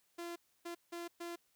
sawtooth tone bursts at uneven times, 342.9 Hz, F4, 32 cents flat, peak -38 dBFS, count 4, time 0.18-0.36 / 0.65-0.75 / 0.92-1.08 / 1.2-1.36 s, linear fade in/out 10 ms, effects white hiss -75 dBFS RMS until 1.55 s

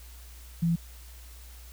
sine tone, 168.2 Hz, E3, 35 cents sharp, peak -22 dBFS, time 0.62-0.76 s, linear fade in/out 10 ms, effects added 60 Hz sine -45 dBFS peak until 1.72 s + white hiss -53 dBFS RMS until 1.72 s

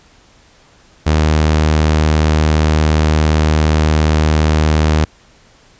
sawtooth tone, 77.3 Hz, D#2, 11 cents flat, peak -6 dBFS, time 1.06-5.05 s, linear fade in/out 10 ms, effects pink hiss -48 dBFS RMS until 5.79 s + resampled to 16000 Hz

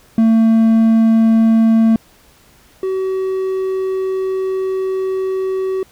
triangle tone pair in turn, 224.6 / 379.2 Hz, A3 / F#4, +36 / +43 cents, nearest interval major sixth, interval 907 cents, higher second, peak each -6 / -14 dBFS, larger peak first, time 0.18-1.96 / 2.83-5.83 s, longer second, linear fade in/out 2 ms, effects pink hiss -49 dBFS RMS until 5.91 s

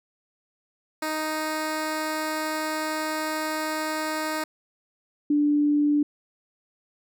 10% pulse / sine tone pair in turn, 311.1 / 293.6 Hz, D#4 / D4, 0 / 0 cents, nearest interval minor second, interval 100 cents, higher first, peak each -18 dBFS, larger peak neither, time 1.02-4.44 / 5.3-6.03 s, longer first, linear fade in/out 5 ms, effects none

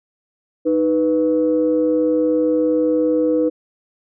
sine tone pair together, 311.1 / 493.9 Hz, D#4 / B4, 0 / 0 cents, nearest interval minor sixth, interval 800 cents, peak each -16 dBFS, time 0.65-3.5 s, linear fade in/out 20 ms, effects tanh soft clip ceiling -7 dBFS

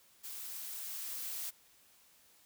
blue noise with level ramp, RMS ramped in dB -45 to -40 dBFS, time 0.23-1.51 s, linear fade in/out 20 ms, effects white hiss -65 dBFS RMS until 2.45 s

